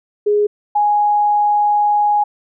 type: tone pair in turn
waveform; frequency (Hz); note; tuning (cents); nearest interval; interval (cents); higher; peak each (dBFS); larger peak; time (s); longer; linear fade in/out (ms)
sine; 415.3 / 830.6; G#4 / G#5; 0 / 0; octave; 1200; second; -11; neither; 0.26-0.47 / 0.75-2.24; second; 10
effects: none